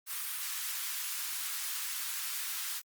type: high-pass noise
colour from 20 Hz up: white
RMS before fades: -37 dBFS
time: 0.06-2.82 s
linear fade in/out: 50 ms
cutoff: 1100 Hz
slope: 24 dB/octave
effects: Opus 32 kbps